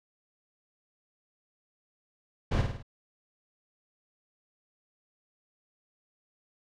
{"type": "noise with echo", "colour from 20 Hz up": "brown", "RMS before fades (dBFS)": -26, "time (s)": [2.51, 2.62], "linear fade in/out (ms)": 10, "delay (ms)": 52, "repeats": 4, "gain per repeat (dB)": -5, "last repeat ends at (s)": 2.828, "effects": ["low-pass 5000 Hz 12 dB/octave"]}